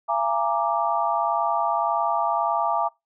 sine chord, Bb dominant seventh, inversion second, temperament equal with one note detuned, 680.5 / 830.6 / 932.3 / 1174.7 Hz, F5 / Ab5 / Bb5 / D6, -45 / 0 / 0 / 0 cents, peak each -26 dBFS, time 0.08-2.89 s, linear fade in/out 20 ms, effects noise-tail reverb RT60 0.2 s tail -23 dB re dry

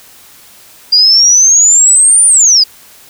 sine exponential two-way sweep, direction up then down, 4788 to 9397 to 4788 Hz, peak -3 dBFS, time 0.92-2.64 s, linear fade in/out 10 ms, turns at 2.26 s, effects white hiss -39 dBFS RMS until 3.09 s

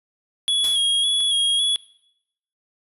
square tone with vibrato, 3330 Hz, G#7, 4 cents sharp, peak -18 dBFS, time 0.48-1.76 s, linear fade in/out 0 ms, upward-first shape square, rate 1.8 Hz, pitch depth 28 cents each way
white noise with exponential decay, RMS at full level -30 dBFS, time 0.64-0.97 s, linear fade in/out 1 ms, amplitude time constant 70 ms
click, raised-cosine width 0.2 ms, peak -22 dBFS, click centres 1.205 s
effects noise-tail reverb RT60 0.8 s tail -21 dB re dry + resampled to 32000 Hz

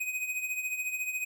square tone with tremolo, 2506 Hz, D#7, 12 cents sharp, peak -29 dBFS, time 0-1.25 s, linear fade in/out 10 ms, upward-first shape triangle, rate 14 Hz, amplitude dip 70%, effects 11-bit

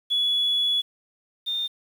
sine tone pair in turn, 3395 / 3628 Hz, G#7 / A#7, +37 / -48 cents, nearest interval minor second, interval 115 cents, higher second, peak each -19 / -24 dBFS, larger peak first, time 0.1-0.82 / 1.46-1.68 s, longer first, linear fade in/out 20 ms, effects tanh soft clip ceiling -15 dBFS + 8-bit

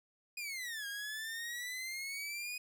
sawtooth exponential two-way sweep, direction down then up, 2489 to 1615 to 2489 Hz, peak -36 dBFS, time 0.37-2.58 s, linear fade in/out 5 ms, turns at 0.87 s, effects 13-bit

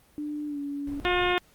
sine tone with pitch glide, 297.1 to 284.5 Hz, D4 to C#4, +20 to +45 cents, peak -30 dBFS, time 0.18-1 s, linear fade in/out 0 ms, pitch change -75 cents, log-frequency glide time 0.47-0.59 s
brown noise, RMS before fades -40 dBFS, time 0.87-1.34 s, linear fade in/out 2 ms
harmonic tone, 357.8 Hz, F4, 42 cents sharp, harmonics 1 / 2 / 3 / 4 / 5 / 6 / 7 / 8 / 9 / 10, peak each -26 / -29 / -31 / -32 / -33 / -34 / -34 / -35 / -36 / -36 dBFS, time 1.05-1.38 s, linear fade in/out 0 ms
effects pink hiss -60 dBFS RMS until 1.54 s + Opus 32 kbps

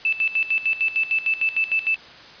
sine tone with tremolo, 2637 Hz, E7, in tune, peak -17 dBFS, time 0.05-1.96 s, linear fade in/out 2 ms, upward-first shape square, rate 6.6 Hz, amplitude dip 80%, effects white hiss -43 dBFS RMS until 2.4 s + resampled to 11025 Hz

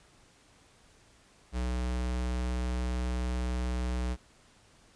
square tone, 61.74 Hz, B1, in tune, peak -30 dBFS, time 1.52-4.17 s, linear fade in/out 50 ms, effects pink hiss -61 dBFS RMS until 4.95 s + resampled to 22050 Hz

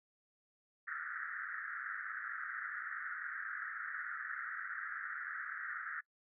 pink band-pass noise, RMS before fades -43 dBFS, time 0.87-6.01 s, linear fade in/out 10 ms, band 1300 to 1900 Hz, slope 96 dB/octave, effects noise-tail reverb RT60 0.1 s tail -24 dB re dry

